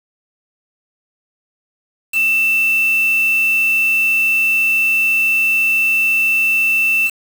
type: tone with quantisation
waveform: sine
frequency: 2666 Hz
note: E7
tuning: 19 cents sharp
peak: -12 dBFS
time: 2.12-7.11 s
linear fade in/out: 50 ms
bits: 4
effects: none